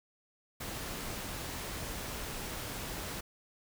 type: noise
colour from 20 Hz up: pink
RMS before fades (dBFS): -40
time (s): 0.6-3.21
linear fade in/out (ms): 10
effects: none